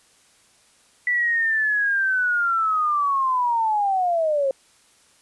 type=linear sweep; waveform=sine; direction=down; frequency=1974 to 527 Hz; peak=-18 dBFS; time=1.07-4.51 s; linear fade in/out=2 ms; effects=white hiss -57 dBFS RMS until 5.21 s + resampled to 24000 Hz